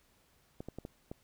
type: clicks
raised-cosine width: 2 ms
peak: -28 dBFS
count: 5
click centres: 0.605 / 0.686 / 0.786 / 0.851 / 1.115 s
effects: pink hiss -69 dBFS RMS until 1.23 s